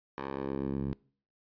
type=tone with band-pass filter sweep; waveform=10% pulse; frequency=68.3 Hz; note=C#2; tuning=25 cents flat; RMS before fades=-35 dBFS; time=0.18-0.93 s; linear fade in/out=0 ms; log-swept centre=1000 to 140 Hz; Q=0.94; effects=noise-tail reverb RT60 0.5 s tail -24 dB re dry + resampled to 11025 Hz